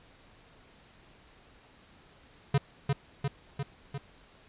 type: tone with echo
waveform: square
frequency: 140.2 Hz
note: C#3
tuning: 20 cents sharp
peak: -22 dBFS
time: 2.54-2.58 s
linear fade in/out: 5 ms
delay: 350 ms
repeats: 4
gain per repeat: -3 dB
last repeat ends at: 3.98 s
effects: pink hiss -58 dBFS RMS until 4.48 s + resampled to 8000 Hz